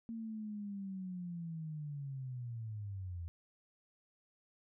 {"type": "linear sweep", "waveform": "sine", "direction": "down", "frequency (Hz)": [230, 82.41], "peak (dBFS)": -40, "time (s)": [0.09, 3.28], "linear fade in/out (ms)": 0, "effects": []}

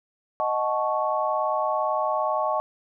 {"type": "chord", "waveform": "sine", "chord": "D# half-diminished seventh", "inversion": "none", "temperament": "equal with one note detuned", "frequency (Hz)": [622.3, 740, 870.4, 1108.7], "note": ["D#5", "F#5", "A5", "C#6"], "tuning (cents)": [0, 0, -19, 0], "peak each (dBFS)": [-26, -30, -28, -27], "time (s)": [0.4, 2.6], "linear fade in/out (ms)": 0, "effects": []}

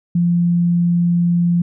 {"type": "tone", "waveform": "sine", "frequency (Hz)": 173, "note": "F3", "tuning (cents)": -16, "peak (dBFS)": -12, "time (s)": [0.15, 1.62], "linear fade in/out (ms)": 5, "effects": []}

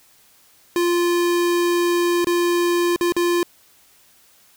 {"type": "tone with dropouts", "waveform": "square", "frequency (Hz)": 347.9, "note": "F4", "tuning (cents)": -7, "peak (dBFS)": -17, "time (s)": [0.76, 3.43], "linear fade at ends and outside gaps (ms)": 1, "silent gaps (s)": [[2.245, 2.27], [2.961, 3.01], [3.122, 3.165]], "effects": ["white hiss -54 dBFS RMS until 4.56 s"]}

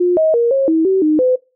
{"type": "tone with pitch steps", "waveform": "sine", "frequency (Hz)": [356, 633, 470.1, 542, 322.1, 381.8, 307.3, 508], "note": ["F4", "D#5", "A#4", "C#5", "E4", "G4", "D#4", "B4"], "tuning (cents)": [33, 30, 15, -39, -40, -46, -21, 49], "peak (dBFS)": -10, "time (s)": [0, 1.36], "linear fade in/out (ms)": 10, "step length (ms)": 170, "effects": ["noise-tail reverb RT60 0.3 s tail -22 dB re dry"]}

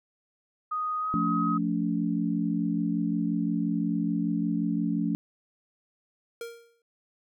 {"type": "tone with pitch glide", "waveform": "sine", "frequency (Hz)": [1244.5, 1264.8], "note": ["D#6", "D#6"], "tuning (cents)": [0, 28], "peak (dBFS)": -27, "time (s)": [0.71, 1.58], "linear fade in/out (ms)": 10, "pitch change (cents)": 28, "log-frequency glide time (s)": [1, 1.08]}
{"type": "chord", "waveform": "sine", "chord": "D minor", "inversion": "first", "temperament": "equal with one note detuned", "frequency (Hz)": [174.61, 220, 286.1], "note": ["F3", "A3", "D4"], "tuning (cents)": [0, 0, -45], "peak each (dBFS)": -29, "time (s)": [1.14, 5.15], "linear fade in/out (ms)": 0}
{"type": "tone with exponential decay", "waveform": "square", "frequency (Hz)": 466.2, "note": "A#4", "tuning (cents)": 0, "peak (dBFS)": -33, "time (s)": [6.41, 6.82], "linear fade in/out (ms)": 2, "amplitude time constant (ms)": 87}
{"effects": []}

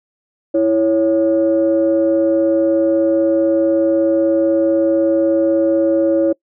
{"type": "tone pair together", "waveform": "sine", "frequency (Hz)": [329.6, 554.3], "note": ["E4", "C#5"], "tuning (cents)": [0, 0], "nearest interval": "major sixth", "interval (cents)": 900, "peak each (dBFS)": -13, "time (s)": [0.54, 6.33], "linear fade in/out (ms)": 10, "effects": ["noise-tail reverb RT60 0.1 s tail -24 dB re dry", "tanh soft clip ceiling -5 dBFS"]}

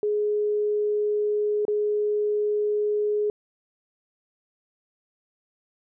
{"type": "tone with dropouts", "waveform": "sine", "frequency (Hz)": 418.6, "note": "G#4", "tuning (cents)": 14, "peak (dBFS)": -21, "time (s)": [0.03, 3.3], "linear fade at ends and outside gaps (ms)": 1, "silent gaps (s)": [1.652, 1.681], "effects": []}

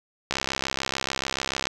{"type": "click train", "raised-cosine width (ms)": 0.2, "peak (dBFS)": -8, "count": 92, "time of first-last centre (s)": [0.31, 1.67], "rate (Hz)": 66.9, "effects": []}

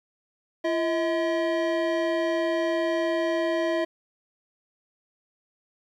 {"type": "tone pair together", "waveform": "square", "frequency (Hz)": [339, 640], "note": ["E4", "D#5"], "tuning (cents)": [49, 49], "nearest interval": "major seventh", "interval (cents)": 1100, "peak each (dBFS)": [-27, -26], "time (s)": [0.64, 3.85], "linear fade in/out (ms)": 10, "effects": ["low-pass 3000 Hz 12 dB/octave", "10-bit"]}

